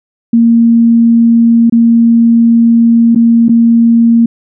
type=tone with dropouts; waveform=sine; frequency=231.7 Hz; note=A#3; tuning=10 cents flat; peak=-3 dBFS; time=0.33-4.26 s; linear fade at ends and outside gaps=5 ms; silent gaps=1.698-1.723 / 3.149-3.158 / 3.484-3.492 s; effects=none